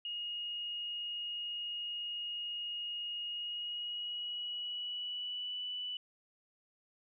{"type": "tone with pitch glide", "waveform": "sine", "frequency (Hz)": [2869, 2972], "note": ["F7", "F#7"], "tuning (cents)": [46, 7], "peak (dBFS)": -37, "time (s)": [0.05, 5.97], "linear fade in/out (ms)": 2, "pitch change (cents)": 61, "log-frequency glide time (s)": [3.27, 5.64], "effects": []}